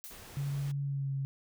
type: noise with exponential decay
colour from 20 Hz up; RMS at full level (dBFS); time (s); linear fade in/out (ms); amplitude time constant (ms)
blue; -43; 0.04-0.42; 0; 81
type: noise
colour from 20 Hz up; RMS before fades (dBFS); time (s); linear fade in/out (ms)
pink; -50; 0.1-0.72; 10
type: tone with pitch glide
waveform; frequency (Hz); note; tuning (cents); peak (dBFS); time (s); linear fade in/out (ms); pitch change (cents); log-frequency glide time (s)
sine; 140.7 to 136.77; C#3 to C#3; +26 to -23; -31; 0.37-1.25; 0; -49; 0.82-1.11
effects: none